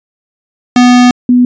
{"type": "tone pair in turn", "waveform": ["square", "sine"], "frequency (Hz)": [246.9, 246.9], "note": ["B3", "B3"], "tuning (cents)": [0, 0], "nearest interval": "unison", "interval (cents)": 0, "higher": "neither", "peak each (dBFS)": -3, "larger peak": "neither", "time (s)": [[0.76, 1.11], [1.29, 1.45]], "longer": "first", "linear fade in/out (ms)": 2, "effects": ["resampled to 16000 Hz"]}